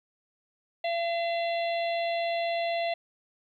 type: harmonic tone with a mistuned harmonic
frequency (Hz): 679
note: F5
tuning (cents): -49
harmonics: 1 / 3 / 4 / 5 / 6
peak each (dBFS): -27 / -37 / -39 / -41 / -43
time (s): 0.84-2.94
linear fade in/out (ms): 5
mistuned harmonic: 5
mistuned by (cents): +20
effects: 11-bit